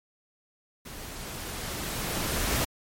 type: noise with level ramp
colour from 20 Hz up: pink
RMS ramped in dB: -42 to -26 dBFS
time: 0.85-2.65 s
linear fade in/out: 10 ms
effects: MP3 64 kbps